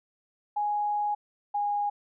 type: tone pair in turn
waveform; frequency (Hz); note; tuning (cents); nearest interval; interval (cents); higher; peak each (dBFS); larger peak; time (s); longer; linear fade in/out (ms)
sine; 830.6 / 821.5; G#5 / G#5; 0 / -19; unison; 19; first; -25; neither; 0.56-1.15 / 1.54-1.9; first; 10
effects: none